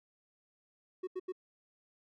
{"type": "tone bursts", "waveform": "triangle", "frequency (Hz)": 370, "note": "F#4", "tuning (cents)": 0, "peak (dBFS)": -33, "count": 3, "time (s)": [1.03, 1.323], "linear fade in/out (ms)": 10, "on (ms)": 43, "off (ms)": 82, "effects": []}